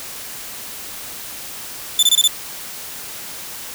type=tone bursts; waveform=sawtooth; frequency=3520 Hz; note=A7; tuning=in tune; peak=-7 dBFS; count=5; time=1.99-2.276 s; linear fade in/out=2 ms; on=38 ms; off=24 ms; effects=white hiss -32 dBFS RMS until 3.74 s